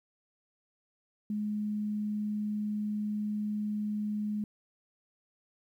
sine tone, 210.1 Hz, G#3, 20 cents sharp, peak -30 dBFS, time 1.3-4.44 s, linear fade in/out 2 ms, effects 11-bit

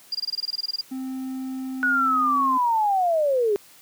sine tone bursts, 4819 Hz, D8, 44 cents sharp, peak -23 dBFS, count 14, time 0.12-0.812 s, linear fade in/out 5 ms, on 29 ms, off 22 ms
triangle tone with pitch glide, 261.6 to 263.7 Hz, C4 to C4, 0 to +14 cents, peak -26 dBFS, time 0.91-2.58 s, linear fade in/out 10 ms, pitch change +14 cents, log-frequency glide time 2.13-2.4 s
sine linear sweep, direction down, 1477 to 392 Hz, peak -18 dBFS, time 1.83-3.56 s, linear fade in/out 0 ms
effects white hiss -51 dBFS RMS until 3.81 s + high-pass 100 Hz 12 dB/octave

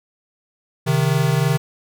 square tone pair together, 132.53 / 155.56 Hz, C3 / D#3, +23 / 0 cents, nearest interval minor third, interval 277 cents, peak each -19 dBFS, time 0.86-1.58 s, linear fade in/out 20 ms, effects none

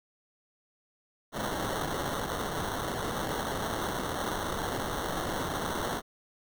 white noise with sample-and-hold, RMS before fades -33 dBFS, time 1.32-6.02 s, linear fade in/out 50 ms, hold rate 2450 Hz, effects none

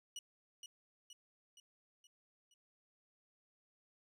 25% pulse tone with echo, 2925 Hz, F#7, 21 cents flat, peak -40 dBFS, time 0.16-0.19 s, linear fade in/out 2 ms, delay 470 ms, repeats 5, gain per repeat -5 dB, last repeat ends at 2.54 s, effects resampled to 32000 Hz

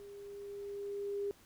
sine tone with level ramp, 403.4 Hz, G4, 50 cents sharp, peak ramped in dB -48 to -33 dBFS, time 0-1.31 s, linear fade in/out 0 ms, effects pink hiss -63 dBFS RMS until 1.45 s

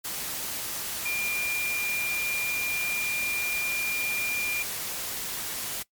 sine tone in noise, 2400 Hz, D7, 37 cents sharp, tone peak -27 dBFS, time 1.05-4.63 s, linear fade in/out 10 ms, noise white, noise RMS -33 dBFS, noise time 0.04-5.83 s, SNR +3 dB, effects noise-tail reverb RT60 0.1 s tail -20 dB re dry + MP3 96 kbps

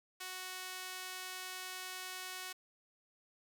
sawtooth tone with high-pass filter, 370 Hz, F#4, in tune, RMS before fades -45 dBFS, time 0.2-2.53 s, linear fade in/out 10 ms, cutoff 1400 Hz, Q 0.52, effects none

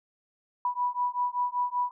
sine beating tone pair, 980 / 985.2 Hz, B5 / B5, -14 / -5 cents, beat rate 5.2 Hz, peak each -29 dBFS, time 0.65-1.91 s, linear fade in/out 2 ms, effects none

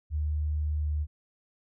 sine tone with pitch glide, 75.6 to 75.08 Hz, D#2 to D2, -49 to +39 cents, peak -26 dBFS, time 0.1-1.07 s, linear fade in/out 50 ms, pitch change -12 cents, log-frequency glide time 0.81-0.87 s, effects none

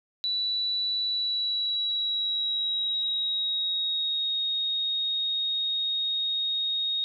sine tone with pitch glide, 3951 to 3734 Hz, B7 to A#7, 0 to +2 cents, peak -25 dBFS, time 0.24-7.04 s, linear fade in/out 0 ms, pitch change -98 cents, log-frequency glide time 1.05-4.41 s, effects none

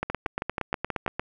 two click trains, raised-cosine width 0.5 ms, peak -13 / -12 dBFS, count 7 / 11, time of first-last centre 0.1-1.063 / 0.03-1.196 s, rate 6.23 / 8.58 Hz, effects none

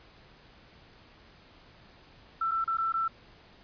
sine tone with dropouts, 1335 Hz, E6, 22 cents sharp, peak -26 dBFS, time 2.41-3.08 s, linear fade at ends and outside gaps 5 ms, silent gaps 2.512-2.516 / 2.643-2.676 / 2.772-2.783 / 2.923-2.939 s, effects pink hiss -56 dBFS RMS until 3.63 s + resampled to 11025 Hz

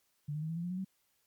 sine tone with pitch steps, 146.83 / 152.36 / 158.1 / 164.05 / 170.23 / 176.64 / 183.29 / 190.2 Hz, D3 / D#3 / D#3 / E3 / F3 / F3 / F#3 / F#3, 0 / -36 / +28 / -8 / -44 / +20 / -16 / +48 cents, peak -34 dBFS, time 0.28-0.848 s, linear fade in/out 10 ms, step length 71 ms, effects white hiss -75 dBFS RMS until 1.26 s + MP3 96 kbps

